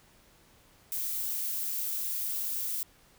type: noise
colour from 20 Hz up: violet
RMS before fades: -33 dBFS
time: 0.92-2.83 s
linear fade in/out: 0 ms
effects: pink hiss -61 dBFS RMS until 3.18 s